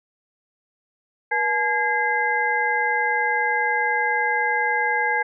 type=tone cluster; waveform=sine; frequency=480.9 / 854 / 1630 / 2060 Hz; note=B4 / G#5 / G#6 / C7; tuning=-46 / +48 / -33 / -28 cents; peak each=-29 / -23 / -23 / -25 dBFS; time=1.31-5.23 s; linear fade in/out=10 ms; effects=none